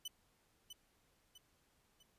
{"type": "tone with echo", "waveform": "sawtooth", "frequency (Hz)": 3000, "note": "F#7", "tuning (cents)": 23, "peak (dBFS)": -39, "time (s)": [0.05, 0.08], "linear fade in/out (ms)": 5, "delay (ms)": 650, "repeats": 3, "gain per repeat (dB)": -7, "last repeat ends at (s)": 2.03, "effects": ["pink hiss -75 dBFS RMS until 2.18 s", "resampled to 32000 Hz"]}